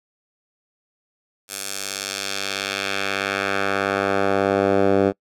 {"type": "tone with band-pass filter sweep", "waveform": "10% pulse", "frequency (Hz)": 98.4, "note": "G2", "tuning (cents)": 7, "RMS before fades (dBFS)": -22, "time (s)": [1.48, 5.13], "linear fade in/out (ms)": 50, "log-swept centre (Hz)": [9400, 430], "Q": 0.92, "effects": ["noise-tail reverb RT60 0.1 s tail -25 dB re dry"]}